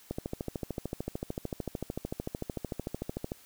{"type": "click train", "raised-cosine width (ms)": 2, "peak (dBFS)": -20, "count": 44, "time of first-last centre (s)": [0.11, 3.319], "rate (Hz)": 13.4, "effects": ["white hiss -57 dBFS RMS until 3.45 s"]}